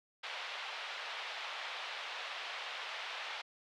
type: band-pass noise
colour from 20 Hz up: white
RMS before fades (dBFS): -43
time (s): 0.23-3.42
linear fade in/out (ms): 10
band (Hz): 590 to 3600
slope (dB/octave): 24
effects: none